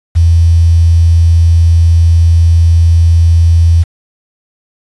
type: tone with quantisation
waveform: sine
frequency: 83.6 Hz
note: E2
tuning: 25 cents sharp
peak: -3 dBFS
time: 0.15-3.84 s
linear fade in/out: 20 ms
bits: 5
effects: resampled to 24000 Hz